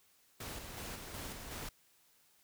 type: noise with tremolo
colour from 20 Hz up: pink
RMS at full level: -44 dBFS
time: 0.4-1.69 s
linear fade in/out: 5 ms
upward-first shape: square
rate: 2.7 Hz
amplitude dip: 35%
effects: white hiss -69 dBFS RMS until 2.43 s